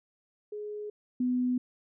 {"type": "tone pair in turn", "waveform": "sine", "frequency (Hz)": [418.9, 249.9], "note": ["G#4", "B3"], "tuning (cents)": [15, 21], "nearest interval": "major sixth", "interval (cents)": 894, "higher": "first", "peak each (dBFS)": [-35, -25], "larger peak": "second", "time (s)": [[0.52, 0.9], [1.2, 1.58]], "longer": "neither", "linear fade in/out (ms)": 5, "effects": []}